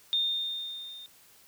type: tone with level ramp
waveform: sine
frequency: 3641 Hz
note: A#7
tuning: 41 cents flat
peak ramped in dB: -23 to -43 dBFS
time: 0.13-1.06 s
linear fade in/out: 0 ms
effects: white hiss -58 dBFS RMS until 1.47 s